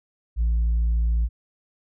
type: tone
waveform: sine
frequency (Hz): 56.9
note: A#1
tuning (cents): -41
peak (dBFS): -16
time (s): 0.36-1.29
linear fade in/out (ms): 50
effects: tanh soft clip ceiling -17 dBFS